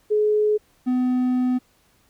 sine / triangle tone pair in turn, 423.4 / 251.8 Hz, G#4 / B3, +33 / +34 cents, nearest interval major sixth, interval 899 cents, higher first, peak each -16 dBFS, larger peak neither, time 0.1-0.58 / 0.86-1.59 s, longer second, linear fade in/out 20 ms, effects pink hiss -61 dBFS RMS until 2.09 s

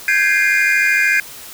triangle chord, Ab major seventh, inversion third, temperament equal with one note detuned, 1568 / 1661.2 / 2093 / 2425 Hz, G6 / Ab6 / C7 / Eb7, 0 / 0 / 0 / -45 cents, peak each -16 dBFS, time 0.08-1.2 s, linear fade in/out 2 ms, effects white hiss -35 dBFS RMS until 1.53 s

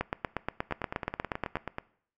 two click trains, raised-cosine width 0.5 ms, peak -18 / -14 dBFS, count 11 / 14, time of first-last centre 0.71-1.784 / 0.01-1.556 s, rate 9.31 / 8.41 Hz, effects noise-tail reverb RT60 0.6 s tail -20 dB re dry

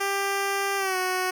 10% pulse tone with pitch glide, 395.8 to 369.3 Hz, G4 to F#4, +17 to -3 cents, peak -16 dBFS, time 0-1.31 s, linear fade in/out 10 ms, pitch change -120 cents, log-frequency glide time 0.77-0.97 s, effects none

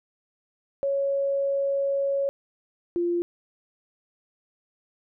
sine tone pair in turn, 554.4 / 346.7 Hz, C#5 / F4, 0 / -13 cents, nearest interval minor sixth, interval 813 cents, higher first, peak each -22 dBFS, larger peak neither, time 0.83-2.29 / 2.96-3.22 s, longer first, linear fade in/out 0 ms, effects none

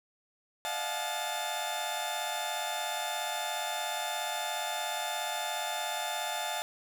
sawtooth tone cluster, 607 / 698 / 735 / 860 / 3585 Hz, D#5 / F5 / F#5 / A5 / A7, -43 / -1 / -12 / -40 / +32 cents, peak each -38 / -34 / -37 / -33 / -36 dBFS, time 0.65-6.62 s, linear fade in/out 0 ms, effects none

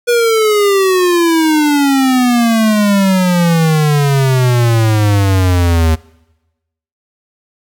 square exponential sweep, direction down, 485.3 to 78.9 Hz, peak -9 dBFS, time 0.07-5.96 s, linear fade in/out 20 ms, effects noise-tail reverb RT60 1.0 s tail -23 dB re dry

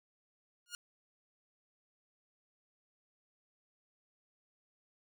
10% pulse tone with exponential growth, 1425 Hz, F6, 34 cents sharp, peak -29 dBFS, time 0.66-0.75 s, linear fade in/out 1 ms, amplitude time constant 18 ms, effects none

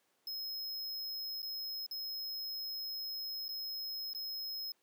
square tone with dropouts, 5140 Hz, E8, 45 cents flat, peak -39 dBFS, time 0.27-4.72 s, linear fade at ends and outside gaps 2 ms, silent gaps 1.42-1.428 / 1.864-1.911 / 3.482-3.49 / 4.133-4.148 s, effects pink hiss -75 dBFS RMS until 4.82 s + high-pass 300 Hz 12 dB/octave

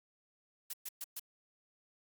blue noise bursts, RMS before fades -41 dBFS, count 4, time 0.7-1.196 s, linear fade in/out 5 ms, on 34 ms, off 120 ms, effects Opus 48 kbps

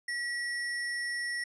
sine tone with sample-and-hold, 1928 Hz, B6, 42 cents flat, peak -31 dBFS, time 0.08-1.44 s, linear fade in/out 5 ms, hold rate 7350 Hz, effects resampled to 22050 Hz

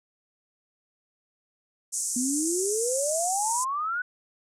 pink band-pass noise, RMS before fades -30 dBFS, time 1.92-3.65 s, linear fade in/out 20 ms, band 6300 to 9800 Hz, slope 48 dB/octave
sine exponential sweep, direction up, 241.3 to 1504 Hz, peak -26 dBFS, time 2.16-4.02 s, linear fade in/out 5 ms
effects none

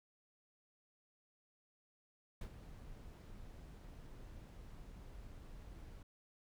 brown noise with ADSR envelope, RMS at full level -42 dBFS, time 2.41-6.03 s, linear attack 4 ms, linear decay 68 ms, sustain -11 dB, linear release 5 ms, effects none

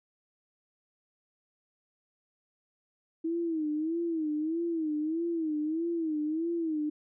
sine tone with vibrato, 320 Hz, D#4, 49 cents sharp, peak -28 dBFS, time 3.24-6.9 s, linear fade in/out 10 ms, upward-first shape sine, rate 1.6 Hz, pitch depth 110 cents each way, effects none

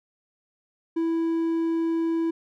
triangle tone, 329.6 Hz, E4, in tune, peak -20 dBFS, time 0.96-2.31 s, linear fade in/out 10 ms, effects none

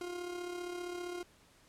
40% pulse tone with amplitude modulation, 353.6 Hz, F4, 22 cents sharp, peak -36 dBFS, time 0.01-1.23 s, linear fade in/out 2 ms, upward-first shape sine, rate 35.2 Hz, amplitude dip 50%, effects pink hiss -64 dBFS RMS until 1.68 s + low-pass 11000 Hz 12 dB/octave

